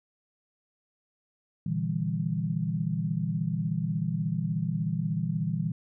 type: chord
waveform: sine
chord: E half-diminished seventh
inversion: second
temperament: just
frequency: 118.67 / 148.33 / 164.81 / 197.78 Hz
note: Bb2 / D3 / E3 / G3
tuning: +31 / +18 / 0 / +16 cents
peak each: -34 / -33 / -29 / -34 dBFS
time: 1.66-5.72 s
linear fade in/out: 5 ms
effects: none